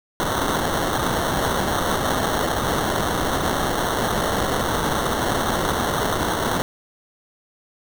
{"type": "noise with sample-and-hold", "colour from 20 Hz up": "white", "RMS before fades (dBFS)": -22, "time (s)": [0.2, 6.62], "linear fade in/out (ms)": 0, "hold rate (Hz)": 2450, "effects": []}